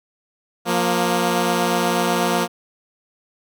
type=tone pair together; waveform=10% pulse; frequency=177.41 / 233.8 Hz; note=F3 / A#3; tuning=+28 / +5 cents; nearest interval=perfect fourth; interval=477 cents; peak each=-12 dBFS; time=0.65-2.48 s; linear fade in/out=50 ms; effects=none